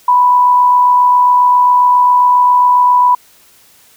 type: tone with amplitude modulation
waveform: sine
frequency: 987.8 Hz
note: B5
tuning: in tune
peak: -4 dBFS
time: 0.08-3.15 s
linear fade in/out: 5 ms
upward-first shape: sine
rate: 67.4 Hz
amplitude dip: 30%
effects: white hiss -46 dBFS RMS until 3.96 s